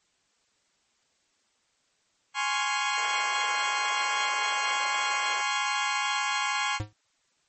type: chord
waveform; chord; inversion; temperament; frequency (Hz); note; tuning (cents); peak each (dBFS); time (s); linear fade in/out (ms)
20% pulse; Db major seventh; second; equal; 830.6 / 1046.5 / 1108.7 / 1396.9; Ab5 / C6 / Db6 / F6; 0 / 0 / 0 / 0; -25 / -26 / -27 / -29; 2.34-6.8; 50
type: band-pass noise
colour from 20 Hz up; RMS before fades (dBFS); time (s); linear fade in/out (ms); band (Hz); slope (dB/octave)
white; -41; 2.97-5.42; 5; 430 to 1800; 24
type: tone with exponential decay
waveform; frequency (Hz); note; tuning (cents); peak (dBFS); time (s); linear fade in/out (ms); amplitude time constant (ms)
square; 105.4; G#2; +26; -25; 6.8-6.93; 0; 27
effects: white hiss -70 dBFS RMS until 7.48 s + MP3 32 kbps